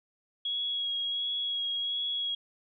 sine tone with vibrato, 3320 Hz, G#7, 1 cent flat, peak -29 dBFS, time 0.45-2.35 s, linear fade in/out 5 ms, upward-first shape sine, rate 1.4 Hz, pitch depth 16 cents each way, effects none

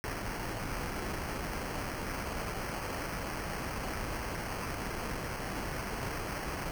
pink noise with sample-and-hold, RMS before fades -37 dBFS, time 0.04-6.71 s, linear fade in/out 0 ms, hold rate 3675 Hz, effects none

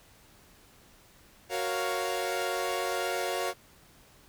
sawtooth chord, Gb major seventh, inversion none, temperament equal, 370 / 466.2 / 554.4 / 698.5 Hz, Gb4 / Bb4 / Db5 / F5, 0 / 0 / 0 / 0 cents, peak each -31 / -32 / -31 / -30 dBFS, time 1.49-3.54 s, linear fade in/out 50 ms, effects pink hiss -58 dBFS RMS until 4.28 s

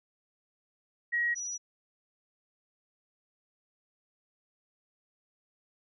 sine tone pair in turn, 1900 / 5857 Hz, A#6 / F#8, +33 / -18 cents, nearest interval octave + perfect fifth, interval 1949 cents, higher second, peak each -26 / -34 dBFS, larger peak first, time 1.12-1.35 / 1.35-1.58 s, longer neither, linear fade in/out 20 ms, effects none

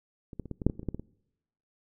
clicks, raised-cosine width 3 ms, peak -30 / -21 / -29 / -22 / -22 / -8 / -20 / -25 / -29 / -17 / -22 / -26 dBFS, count 12, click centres 0.332 / 0.397 / 0.457 / 0.513 / 0.618 / 0.666 / 0.698 / 0.795 / 0.831 / 0.887 / 0.946 / 0.996 s, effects noise-tail reverb RT60 0.9 s tail -24 dB re dry

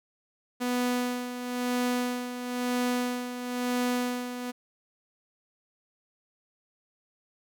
sawtooth tone with tremolo, 246.9 Hz, B3, in tune, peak -21 dBFS, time 0.6-4.52 s, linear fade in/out 20 ms, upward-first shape sine, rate 1 Hz, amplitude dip 65%, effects none

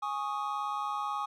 triangle chord, Ab suspended fourth, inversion none, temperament just, 830.6 / 1107.5 / 1245.9 Hz, Ab5 / Db6 / Eb6, 0 / -2 / +2 cents, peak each -34 dBFS, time 0.02-1.26 s, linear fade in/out 10 ms, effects none

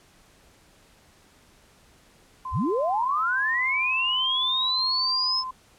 sine tone, 1032 Hz, C6, 24 cents flat, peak -30 dBFS, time 2.45-5.51 s, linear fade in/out 5 ms
sine linear sweep, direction up, 33.23 to 5274 Hz, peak -22 dBFS, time 2.51-5.44 s, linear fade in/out 50 ms
effects pink hiss -57 dBFS RMS until 5.78 s + low-pass 11000 Hz 12 dB/octave

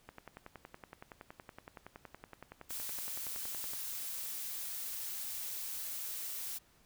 click train, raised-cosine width 0.5 ms, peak -32 dBFS, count 40, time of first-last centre 0.09-3.735 s, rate 10.7 Hz
blue noise, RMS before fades -41 dBFS, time 2.69-6.59 s, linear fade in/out 20 ms
effects pink hiss -67 dBFS RMS until 6.85 s

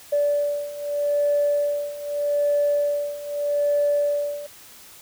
sine beating tone pair, 580 / 580.81 Hz, D5 / D5, -22 / -19 cents, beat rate 0.81 Hz, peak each -24 / -21 dBFS, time 0.12-4.47 s, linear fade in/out 10 ms, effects tanh soft clip ceiling -12 dBFS + white hiss -46 dBFS RMS until 5.01 s

